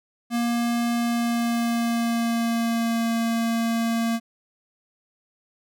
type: tone with pitch glide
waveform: square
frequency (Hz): 236.2 to 229.6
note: A#3 to A#3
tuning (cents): +23 to -26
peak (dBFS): -22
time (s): 0.3-4.2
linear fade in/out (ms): 50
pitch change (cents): -49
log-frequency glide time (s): 0.95-3.13
effects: none